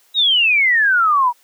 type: exponential sweep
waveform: sine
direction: down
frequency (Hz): 3872 to 937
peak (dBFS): -11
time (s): 0.14-1.33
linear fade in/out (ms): 50
effects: white hiss -55 dBFS RMS until 1.43 s + high-pass 400 Hz 12 dB/octave